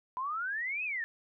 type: exponential two-way sweep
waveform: sine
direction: up then down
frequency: 987.8 to 2616 to 1745 Hz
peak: -32 dBFS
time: 0.17-1.04 s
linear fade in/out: 0 ms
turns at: 0.84 s
effects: none